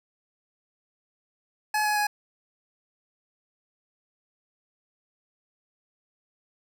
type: tone with pitch steps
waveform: 25% pulse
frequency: 850 / 841.7 / 833.5 Hz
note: G#5 / G#5 / G#5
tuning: +40 / +23 / +6 cents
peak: -19 dBFS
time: 1.74-2.07 s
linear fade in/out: 5 ms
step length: 110 ms
effects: none